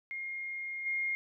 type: tone with level steps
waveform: sine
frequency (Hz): 2133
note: C7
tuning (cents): +33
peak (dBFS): -36 / -30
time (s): 0.11-1.15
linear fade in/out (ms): 0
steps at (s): 0.85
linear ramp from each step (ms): 20
effects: none